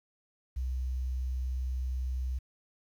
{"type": "tone", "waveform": "sine", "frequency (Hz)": 63.7, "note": "C2", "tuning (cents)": -46, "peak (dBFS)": -30, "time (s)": [0.56, 2.39], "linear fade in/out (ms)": 10, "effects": ["10-bit"]}